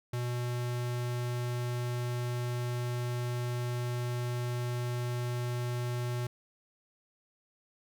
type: tone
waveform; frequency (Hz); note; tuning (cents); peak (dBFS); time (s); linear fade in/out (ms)
square; 122; B2; -21; -32; 0.13-6.27; 5
effects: none

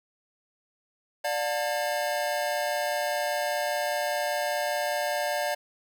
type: tone cluster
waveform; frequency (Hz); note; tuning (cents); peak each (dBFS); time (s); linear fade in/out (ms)
square; 591 / 716 / 892 / 1622; D5 / F5 / A5 / G#6; +11 / +43 / +23 / -41; -30 / -32 / -36 / -36; 1.24-5.55; 10
effects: none

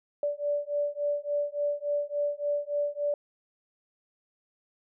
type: beating tone pair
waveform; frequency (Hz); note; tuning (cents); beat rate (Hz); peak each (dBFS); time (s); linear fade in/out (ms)
sine; 580 / 583.5; D5 / D5; -22 / -11; 3.5; -30; 0.23-3.14; 2
effects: none

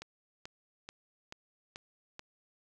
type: click train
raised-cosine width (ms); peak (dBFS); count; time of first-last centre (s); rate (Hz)
0.2; -26; 6; 0.02-2.194; 2.3
effects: none

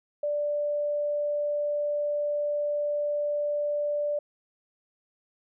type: tone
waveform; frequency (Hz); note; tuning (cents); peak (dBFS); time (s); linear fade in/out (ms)
sine; 587.3; D5; 0; -25; 0.23-4.19; 5
effects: none

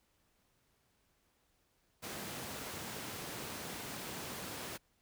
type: high-pass noise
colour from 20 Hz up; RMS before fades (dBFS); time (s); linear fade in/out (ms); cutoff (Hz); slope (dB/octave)
pink; -44; 2.02-4.78; 20; 120; 12
effects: pink hiss -75 dBFS RMS until 5.01 s

